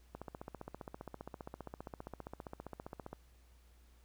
click train, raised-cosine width 1 ms, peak -30 dBFS, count 46, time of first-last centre 0.15-3.13 s, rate 15.1 Hz, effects added 60 Hz sine -61 dBFS peak until 4.04 s + pink hiss -71 dBFS RMS until 4.04 s

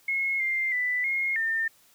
sine tone with pitch steps, 2169 / 2099 / 1987 / 2148 / 1806 Hz, C#7 / C7 / B6 / C7 / A6, -38 / +5 / +10 / +45 / +45 cents, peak -24 dBFS, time 0.08-1.68 s, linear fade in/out 5 ms, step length 320 ms, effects white hiss -60 dBFS RMS until 1.94 s

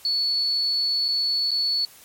sine tone with dropouts, 4426 Hz, C#8, 3 cents flat, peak -20 dBFS, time 0.05-1.85 s, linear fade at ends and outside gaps 1 ms, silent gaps 1.082-1.086 / 1.508-1.515 s, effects white hiss -49 dBFS RMS until 2.04 s + MP3 64 kbps

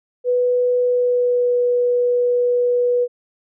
sine tone with pitch glide, 493.9 to 488.8 Hz, B4 to B4, 0 to -18 cents, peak -14 dBFS, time 0.24-3.08 s, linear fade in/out 50 ms, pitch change -18 cents, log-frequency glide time 0.8-1.58 s, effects none

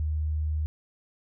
sine tone, 76.8 Hz, D#2, 22 cents flat, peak -25 dBFS, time 0-0.66 s, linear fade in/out 0 ms, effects none

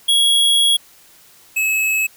square tone pair in turn, 3322 / 2584 Hz, G#7 / E7, 0 / -35 cents, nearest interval major third, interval 435 cents, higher first, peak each -12 / -16 dBFS, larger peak first, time 0.08-0.77 / 1.56-2.07 s, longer first, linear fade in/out 10 ms, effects white hiss -48 dBFS RMS until 2.16 s

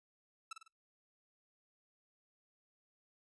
sawtooth tone with echo, 1318.5 Hz, E6, in tune, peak -38 dBFS, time 0.51-0.53 s, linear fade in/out 5 ms, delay 50 ms, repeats 3, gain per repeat -6 dB, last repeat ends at 0.68 s, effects noise-tail reverb RT60 0.2 s tail -25 dB re dry + resampled to 22050 Hz

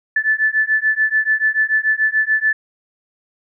sine beating tone pair, 1743 / 1749.9 Hz, A6 / A6, -17 / -10 cents, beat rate 6.9 Hz, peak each -17 dBFS, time 0.16-2.53 s, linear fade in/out 5 ms, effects none

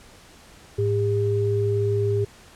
sine tone pair together, 106.7 / 402.8 Hz, G#2 / G4, +47 / +47 cents, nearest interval octave + major seventh, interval 2300 cents, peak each -22 dBFS, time 0.78-2.25 s, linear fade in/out 10 ms, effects pink hiss -49 dBFS RMS until 2.55 s + low-pass 10000 Hz 12 dB/octave

